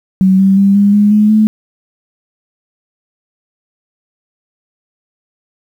sine tone with pitch steps, 189.1 / 193.3 / 197.59 / 202 / 206.5 / 211 / 215.7 Hz, F#3 / G3 / G3 / G#3 / G#3 / G#3 / A3, +38 / -24 / +14 / -48 / -10 / +28 / -34 cents, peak -5 dBFS, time 0.21-1.47 s, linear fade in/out 0 ms, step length 180 ms, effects 7-bit

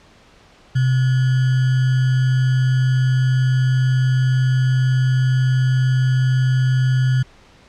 sine tone with sample-and-hold, 129 Hz, C3, 24 cents flat, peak -13 dBFS, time 0.75-7.23 s, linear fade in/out 10 ms, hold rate 1575 Hz, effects pink hiss -49 dBFS RMS until 7.68 s + low-pass 5000 Hz 12 dB/octave

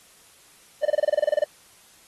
triangle tone bursts, 600 Hz, D5, 37 cents sharp, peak -14 dBFS, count 13, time 0.83-1.441 s, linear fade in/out 5 ms, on 23 ms, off 26 ms, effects white hiss -54 dBFS RMS until 2.07 s + AAC 32 kbps

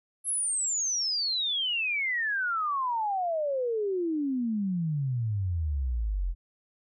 sine exponential sweep, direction down, 11175 to 41.2 Hz, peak -26 dBFS, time 0.24-6.35 s, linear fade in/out 50 ms, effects none

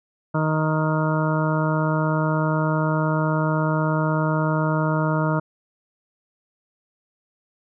harmonic tone, 156.1 Hz, D#3, 6 cents sharp, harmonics 1 / 2 / 3 / 4 / 6 / 7 / 8 / 9, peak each -21 / -27 / -32 / -27 / -29 / -34 / -31 / -31 dBFS, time 0.34-5.4 s, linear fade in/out 10 ms, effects none

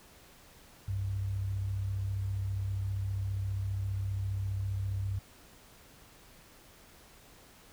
sine tone pair together, 63.09 / 98 Hz, B1 / G2, +38 / 0 cents, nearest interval minor sixth, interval 762 cents, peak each -40 / -31 dBFS, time 0.88-5.19 s, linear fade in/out 5 ms, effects pink hiss -57 dBFS RMS until 7.72 s

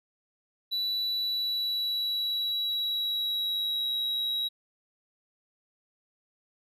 triangle tone with pitch glide, 3951 to 3856 Hz, B7 to B7, 0 to -42 cents, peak -26 dBFS, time 0.71-4.49 s, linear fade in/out 20 ms, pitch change -42 cents, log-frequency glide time 1.09-3.93 s, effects none

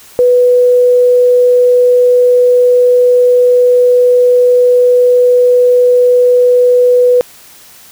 sine tone, 493.9 Hz, B4, in tune, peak -4 dBFS, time 0.19-7.21 s, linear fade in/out 0 ms, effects white hiss -38 dBFS RMS until 7.91 s

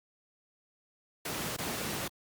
pink noise with dropouts, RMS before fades -35 dBFS, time 1.25-2.08 s, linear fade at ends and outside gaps 5 ms, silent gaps 1.566-1.584 s, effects high-pass 100 Hz 12 dB/octave + Opus 48 kbps

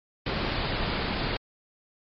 pink low-pass noise, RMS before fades -29 dBFS, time 0.26-1.37 s, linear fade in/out 5 ms, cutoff 4900 Hz, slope 96 dB/octave, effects MP3 32 kbps

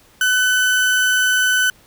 35% pulse tone, 1505 Hz, F#6, 29 cents sharp, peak -12 dBFS, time 0.21-1.7 s, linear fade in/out 2 ms, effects pink hiss -51 dBFS RMS until 1.86 s

